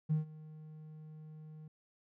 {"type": "tone with ADSR envelope", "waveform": "triangle", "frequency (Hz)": 155.1, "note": "D#3", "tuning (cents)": -5, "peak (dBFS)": -23, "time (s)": [0.09, 1.68], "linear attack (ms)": 28, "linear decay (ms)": 130, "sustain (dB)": -23, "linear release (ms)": 4, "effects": ["tanh soft clip ceiling -25 dBFS"]}